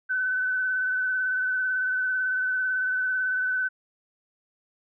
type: tone with vibrato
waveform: sine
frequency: 1512 Hz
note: F#6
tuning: 37 cents sharp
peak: -23 dBFS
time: 0.09-3.69 s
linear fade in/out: 20 ms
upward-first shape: sine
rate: 18 Hz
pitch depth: 22 cents each way
effects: none